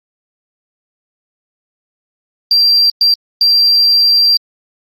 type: tone bursts at uneven times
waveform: sine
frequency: 4722 Hz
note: D8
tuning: 9 cents sharp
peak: -5 dBFS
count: 3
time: 2.51-2.9 / 3.01-3.14 / 3.41-4.37 s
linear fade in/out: 2 ms
effects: tanh soft clip ceiling -4 dBFS + Opus 32 kbps